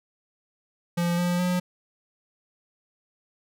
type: tone with pitch steps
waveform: square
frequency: 172.8 / 176.23 / 179.72 Hz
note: F3 / F3 / F3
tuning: -18 / +16 / +50 cents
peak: -23 dBFS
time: 0.97-1.6 s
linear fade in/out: 10 ms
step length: 210 ms
effects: none